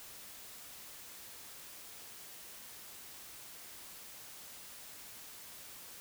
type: silence
effects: white hiss -51 dBFS RMS until 6 s